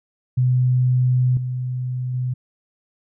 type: tone with level steps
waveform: sine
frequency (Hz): 126.3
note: B2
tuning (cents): +39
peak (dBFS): -14 / -22 / -20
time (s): 0.37-2.34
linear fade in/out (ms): 10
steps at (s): 1.37 / 2.14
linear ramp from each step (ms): 2
effects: none